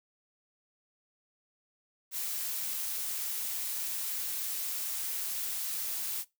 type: noise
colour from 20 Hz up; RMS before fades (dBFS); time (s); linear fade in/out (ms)
blue; -35; 2.11-6.25; 50
effects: noise-tail reverb RT60 0.2 s tail -20 dB re dry